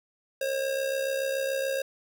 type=tone with amplitude modulation; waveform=square; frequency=539 Hz; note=C#5; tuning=49 cents flat; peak=-25 dBFS; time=0.41-1.82 s; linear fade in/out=5 ms; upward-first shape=sine; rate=67 Hz; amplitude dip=55%; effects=none